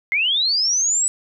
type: linear sweep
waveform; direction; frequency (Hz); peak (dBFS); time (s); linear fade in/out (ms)
sine; up; 2062 to 7960; -16; 0.12-1.08; 0
effects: none